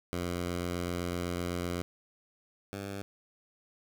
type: tone pair in turn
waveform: 10% pulse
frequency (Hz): 87.9 / 98.85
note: F2 / G2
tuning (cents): +12 / +15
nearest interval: major second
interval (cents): 203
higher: second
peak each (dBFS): -24 / -29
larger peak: first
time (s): 0.13-1.82 / 2.73-3.02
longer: first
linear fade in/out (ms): 0
effects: none